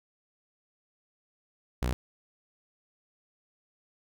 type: tone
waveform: sawtooth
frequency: 61.7 Hz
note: B1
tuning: 1 cent flat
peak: -23 dBFS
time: 1.82-1.93 s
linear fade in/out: 0 ms
effects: none